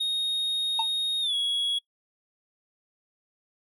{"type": "tone with pitch glide", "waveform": "triangle", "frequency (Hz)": [3726, 3339], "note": ["A#7", "G#7"], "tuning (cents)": [-2, 9], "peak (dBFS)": -23, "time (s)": [0, 1.79], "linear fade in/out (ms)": 10, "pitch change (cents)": -189, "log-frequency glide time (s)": [1.21, 1.34]}
{"type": "tone with exponential decay", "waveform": "triangle", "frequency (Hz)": 898, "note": "A5", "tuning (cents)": 35, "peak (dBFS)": -19, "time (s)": [0.79, 0.88], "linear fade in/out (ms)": 5, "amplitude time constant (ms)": 19}
{"effects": ["noise-tail reverb RT60 0.1 s tail -22 dB re dry"]}